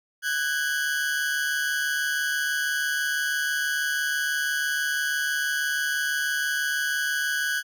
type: tone pair together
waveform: 40% pulse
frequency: 1496 / 1642.1 Hz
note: F#6 / G#6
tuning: +19 / -20 cents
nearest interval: major second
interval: 161 cents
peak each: -26 dBFS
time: 0.22-7.63 s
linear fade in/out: 50 ms
effects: none